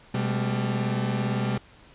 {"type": "tone cluster", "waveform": "40% pulse", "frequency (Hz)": [126.5, 198.9, 216.7], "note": ["B2", "G3", "A3"], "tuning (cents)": [42, 25, -26], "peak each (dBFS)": [-26, -28, -31], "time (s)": [0.14, 1.58], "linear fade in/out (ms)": 5, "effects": ["pink hiss -53 dBFS RMS until 1.94 s", "resampled to 8000 Hz"]}